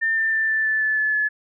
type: tone with pitch steps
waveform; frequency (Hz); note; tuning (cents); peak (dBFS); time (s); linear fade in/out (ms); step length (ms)
sine; 1800 / 1787.6 / 1775.2 / 1763 / 1750.8 / 1738.7 / 1726.7 / 1714.7; A6 / A6 / A6 / A6 / A6 / A6 / A6 / A6; +39 / +27 / +15 / +3 / -9 / -21 / -33 / -45; -18; 0.01-1.29; 20; 160
effects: none